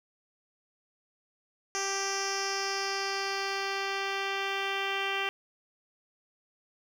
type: tone with low-pass filter sweep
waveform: 10% pulse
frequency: 392 Hz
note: G4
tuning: in tune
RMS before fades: -32 dBFS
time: 1.75-5.29 s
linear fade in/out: 0 ms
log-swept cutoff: 6200 to 3100 Hz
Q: 4.1
effects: 9-bit